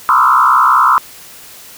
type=tone with frequency modulation; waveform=sine; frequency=1174.7 Hz; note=D6; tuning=in tune; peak=-6 dBFS; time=0.09-0.98 s; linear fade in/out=0 ms; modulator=65 Hz; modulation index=3.1; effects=white hiss -36 dBFS RMS until 1.77 s